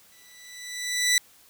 15% pulse tone with exponential growth, 1975.5 Hz, B6, in tune, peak -11 dBFS, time 0.12-1.18 s, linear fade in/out 1 ms, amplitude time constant 230 ms, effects white hiss -56 dBFS RMS until 1.49 s

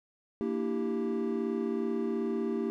triangle chord, E half-diminished seventh, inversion second, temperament equal with one note detuned, 230.5 / 293.7 / 329.6 / 392 Hz, Bb3 / D4 / E4 / G4, -19 / 0 / 0 / 0 cents, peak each -31 / -37 / -34 / -31 dBFS, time 0.41-2.7 s, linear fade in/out 0 ms, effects none

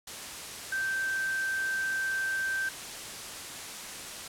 sine tone in noise, 1561 Hz, G6, 8 cents flat, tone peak -28 dBFS, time 0.72-2.69 s, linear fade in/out 5 ms, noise white, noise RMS -40 dBFS, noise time 0.07-4.28 s, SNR +9 dB, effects low-pass 10000 Hz 12 dB/octave

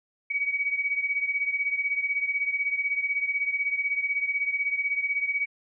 sine beating tone pair, 2260 / 2276 Hz, C#7 / C#7, +33 / +45 cents, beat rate 16 Hz, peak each -26 / -30 dBFS, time 0.3-5.46 s, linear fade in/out 10 ms, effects none

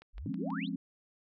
click train, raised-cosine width 0.3 ms, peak -37 dBFS, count 4, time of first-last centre 0.02-0.504 s, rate 6.2 Hz
sine exponential sweep, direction up, 32.78 to 4435 Hz, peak -39 dBFS, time 0.13-0.69 s, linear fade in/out 50 ms
sine chord, Db major seventh, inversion first, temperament equal with one note detuned, 174.61 / 207.7 / 258.6 / 277.2 Hz, F3 / Ab3 / C4 / Db4, 0 / 0 / -20 / 0 cents, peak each -39 dBFS, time 0.26-0.76 s, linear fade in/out 2 ms
effects none

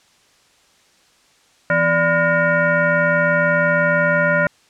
sine tone with frequency modulation, 1007 Hz, B5, 33 cents sharp, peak -13 dBFS, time 1.7-4.47 s, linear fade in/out 2 ms, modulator 420 Hz, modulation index 2, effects white hiss -55 dBFS RMS until 4.69 s + low-pass 7000 Hz 12 dB/octave

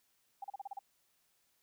sine tone bursts, 797 Hz, G5, 28 cents sharp, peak -39 dBFS, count 7, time 0.42-0.791 s, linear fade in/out 5 ms, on 23 ms, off 35 ms, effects white hiss -75 dBFS RMS until 1.62 s

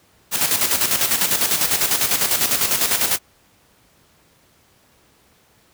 white noise with tremolo, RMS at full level -17 dBFS, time 0.31-3.19 s, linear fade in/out 50 ms, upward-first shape square, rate 10 Hz, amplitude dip 55%, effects pink hiss -56 dBFS RMS until 5.73 s + high-pass 60 Hz 12 dB/octave

